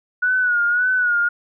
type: tone with vibrato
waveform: sine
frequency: 1461 Hz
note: F#6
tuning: 22 cents flat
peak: -15 dBFS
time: 0.22-1.29 s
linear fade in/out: 10 ms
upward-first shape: sine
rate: 1.8 Hz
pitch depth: 61 cents each way
effects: none